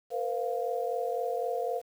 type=chord; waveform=sine; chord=Bb suspended second; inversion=none; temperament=equal with one note detuned; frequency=466.2 / 510.1 / 698.5 Hz; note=Bb4 / C5 / F5; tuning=0 / -44 / 0 cents; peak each=-33 dBFS; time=0.1-1.82 s; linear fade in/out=50 ms; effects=9-bit